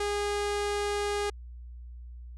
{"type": "tone", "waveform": "sawtooth", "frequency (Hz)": 410, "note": "G#4", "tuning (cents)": -22, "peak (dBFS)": -24, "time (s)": [0, 1.3], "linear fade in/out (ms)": 5, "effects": ["added 60 Hz sine -41 dBFS peak until 2.37 s", "resampled to 24000 Hz"]}